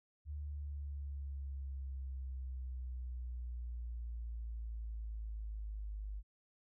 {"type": "exponential sweep", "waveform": "sine", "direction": "down", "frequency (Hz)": [74, 50.7], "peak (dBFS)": -40, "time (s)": [0.25, 6.23], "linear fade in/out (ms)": 50, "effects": []}